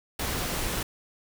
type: noise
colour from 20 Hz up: pink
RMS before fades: -30 dBFS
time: 0.19-0.83 s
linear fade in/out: 5 ms
effects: none